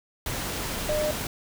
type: tone in noise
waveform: sine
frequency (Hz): 606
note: D#5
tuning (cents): -46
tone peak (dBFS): -24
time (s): 0.89-1.11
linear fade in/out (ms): 2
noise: pink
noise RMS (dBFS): -31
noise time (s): 0.26-1.27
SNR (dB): +4
effects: none

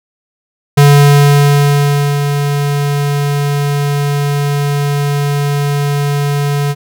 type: tone with ADSR envelope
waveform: square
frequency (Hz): 143.5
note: D3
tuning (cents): -40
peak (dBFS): -3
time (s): 0.77-6.75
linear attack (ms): 10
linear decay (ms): 1400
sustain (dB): -9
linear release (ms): 43
effects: none

